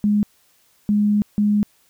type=tone bursts at uneven times; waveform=sine; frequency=207.7 Hz; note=G#3; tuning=in tune; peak=-14 dBFS; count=3; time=0.04-0.23 / 0.89-1.22 / 1.38-1.63 s; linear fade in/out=0 ms; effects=white hiss -59 dBFS RMS until 1.89 s